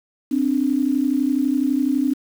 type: tone pair together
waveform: sine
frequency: 261.6 / 293.6 Hz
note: C4 / D4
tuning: 0 / 0 cents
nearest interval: major second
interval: 200 cents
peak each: -19 / -20 dBFS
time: 0.31-2.14 s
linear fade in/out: 10 ms
effects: 7-bit